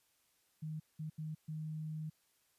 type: tone bursts at uneven times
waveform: sine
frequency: 155.7 Hz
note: D#3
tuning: 2 cents sharp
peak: -39 dBFS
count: 4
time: 0.62-0.8 / 0.99-1.1 / 1.18-1.35 / 1.48-2.1 s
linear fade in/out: 10 ms
effects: white hiss -75 dBFS RMS until 2.58 s + resampled to 32000 Hz